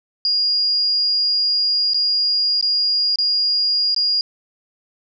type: tone with dropouts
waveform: sine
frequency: 4848 Hz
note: D#8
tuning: 46 cents flat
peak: -15 dBFS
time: 0.25-4.21 s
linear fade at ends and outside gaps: 1 ms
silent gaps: 1.935-1.944 / 2.611-2.626 / 3.158-3.186 / 3.946-3.963 s
effects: none